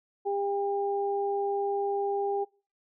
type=tone pair together; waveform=sine; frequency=400.8 / 800.6 Hz; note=G4 / G5; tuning=+38 / +36 cents; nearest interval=octave; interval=1198 cents; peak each=-28 / -31 dBFS; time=0.25-2.45 s; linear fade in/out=20 ms; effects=noise-tail reverb RT60 0.4 s tail -26 dB re dry